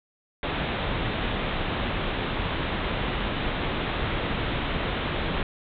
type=low-pass noise; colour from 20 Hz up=pink; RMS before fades=-28 dBFS; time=0.43-5.43 s; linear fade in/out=2 ms; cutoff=3800 Hz; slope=96 dB/octave; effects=none